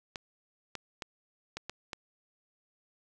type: clicks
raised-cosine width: 0.2 ms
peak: -20 dBFS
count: 6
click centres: 0.158 / 0.753 / 1.022 / 1.57 / 1.696 / 1.932 s
effects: none